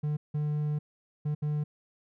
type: tone bursts at uneven times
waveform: triangle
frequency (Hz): 149.5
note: D3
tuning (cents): +31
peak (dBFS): -25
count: 4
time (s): 0.03-0.17 / 0.34-0.79 / 1.25-1.35 / 1.42-1.64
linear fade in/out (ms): 10
effects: none

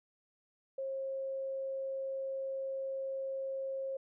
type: tone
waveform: sine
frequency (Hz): 537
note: C5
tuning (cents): +45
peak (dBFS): -35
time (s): 0.78-3.97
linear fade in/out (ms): 5
effects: none

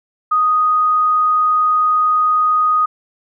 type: tone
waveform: sine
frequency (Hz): 1244.5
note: D#6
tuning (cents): 0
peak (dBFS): -11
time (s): 0.31-2.86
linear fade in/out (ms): 10
effects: none

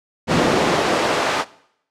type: noise with high-pass filter sweep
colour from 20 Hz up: brown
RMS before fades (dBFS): -18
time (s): 0.27-1.45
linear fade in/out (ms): 50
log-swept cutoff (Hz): 250 to 730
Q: 0.83
effects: noise-tail reverb RT60 0.7 s tail -20 dB re dry + low-pass 7000 Hz 12 dB/octave

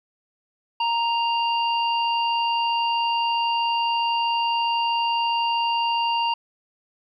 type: harmonic tone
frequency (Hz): 932.3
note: A#5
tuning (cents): 0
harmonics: 1 / 3 / 5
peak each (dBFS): -21 / -26 / -35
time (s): 0.8-6.34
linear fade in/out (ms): 5
effects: 10-bit

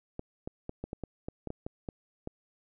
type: clicks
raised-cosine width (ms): 2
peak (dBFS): -23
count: 12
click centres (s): 0.194 / 0.475 / 0.694 / 0.84 / 0.931 / 1.037 / 1.285 / 1.473 / 1.504 / 1.665 / 1.888 / 2.274
effects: none

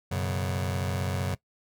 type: chord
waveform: sawtooth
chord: F# suspended fourth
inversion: none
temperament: just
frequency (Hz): 92.5 / 123.33 / 138.75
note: F#2 / B2 / C#3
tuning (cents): 0 / -2 / +2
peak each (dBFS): -25 / -31 / -29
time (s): 0.11-1.35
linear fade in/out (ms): 10
effects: noise-tail reverb RT60 0.1 s tail -19 dB re dry

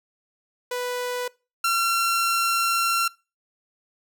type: tone pair in turn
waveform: sawtooth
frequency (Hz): 493.9 / 1363.5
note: B4 / F6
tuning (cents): 0 / -42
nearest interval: octave + tritone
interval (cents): 1758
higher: second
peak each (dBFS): -22 / -16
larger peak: second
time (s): 0.71-1.28 / 1.64-3.08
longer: second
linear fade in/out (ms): 5
effects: noise-tail reverb RT60 0.3 s tail -23 dB re dry

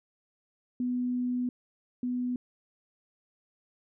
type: tone pair in turn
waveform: sine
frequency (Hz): 247.9 / 247.9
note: B3 / B3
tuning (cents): +7 / +7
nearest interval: unison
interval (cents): 0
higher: neither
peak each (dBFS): -27 / -28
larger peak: first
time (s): 0.8-1.49 / 2.03-2.36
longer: first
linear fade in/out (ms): 2
effects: none

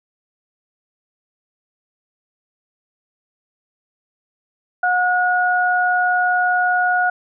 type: tone pair together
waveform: sine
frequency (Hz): 725 / 1450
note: F#5 / F#6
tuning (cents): -35 / -35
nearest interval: octave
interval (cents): 1200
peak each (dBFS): -17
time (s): 4.83-7.1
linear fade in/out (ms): 5
effects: none

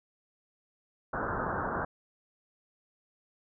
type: low-pass noise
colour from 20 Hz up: white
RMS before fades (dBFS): -33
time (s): 1.13-1.85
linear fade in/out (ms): 5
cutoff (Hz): 1600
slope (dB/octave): 96
effects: none

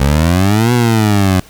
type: exponential two-way sweep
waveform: 20% pulse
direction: up then down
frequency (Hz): 66.8 to 123.47 to 91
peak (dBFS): -4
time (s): 0-1.4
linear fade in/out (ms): 5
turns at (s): 0.73
effects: pink hiss -41 dBFS RMS until 1.49 s

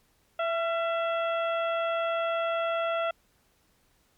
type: harmonic tone with a mistuned harmonic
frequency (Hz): 665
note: E5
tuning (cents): +15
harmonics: 1 / 2 / 3 / 4 / 5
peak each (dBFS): -27 / -31 / -41 / -39 / -42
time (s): 0.39-3.11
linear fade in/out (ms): 5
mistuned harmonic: 2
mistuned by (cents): +42
effects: pink hiss -67 dBFS RMS until 4.17 s + MP3 96 kbps

